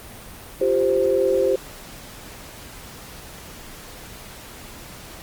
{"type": "chord", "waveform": "sine", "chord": "F suspended second", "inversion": "none", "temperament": "equal", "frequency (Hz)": [349.2, 392, 523.3], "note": ["F4", "G4", "C5"], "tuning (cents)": [0, 0, 0], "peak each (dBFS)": [-25, -20, -19], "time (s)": [0.61, 1.56], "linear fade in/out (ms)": 5, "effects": ["pink hiss -40 dBFS RMS until 5.22 s", "Opus 32 kbps"]}